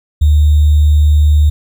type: tone with sample-and-hold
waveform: sine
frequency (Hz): 75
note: D2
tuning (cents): +37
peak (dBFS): -5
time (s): 0.21-1.5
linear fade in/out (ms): 10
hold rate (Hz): 3675
effects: none